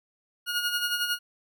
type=tone with tremolo; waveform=20% pulse; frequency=1436 Hz; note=F6; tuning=48 cents sharp; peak=-19 dBFS; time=0.46-1.19 s; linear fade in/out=50 ms; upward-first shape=sine; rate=11 Hz; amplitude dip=55%; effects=none